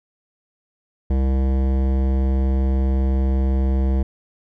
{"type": "tone with hard clipping", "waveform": "sine", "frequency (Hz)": 66.1, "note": "C2", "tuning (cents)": 18, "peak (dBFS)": -18, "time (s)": [1.1, 4.03], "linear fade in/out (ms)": 5, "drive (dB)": 16, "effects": []}